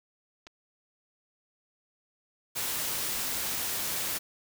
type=clicks; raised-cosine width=0.2 ms; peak=-30 / -32 dBFS; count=2; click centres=0.468 / 0.471 s
type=noise; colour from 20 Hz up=white; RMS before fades=-32 dBFS; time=2.55-4.19 s; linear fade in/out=20 ms
effects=none